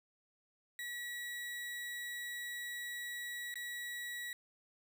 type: tone with dropouts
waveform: 35% pulse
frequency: 1930 Hz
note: B6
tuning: 40 cents flat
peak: -39 dBFS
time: 0.79-4.33 s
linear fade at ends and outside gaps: 1 ms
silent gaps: 3.541-3.556 s
effects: none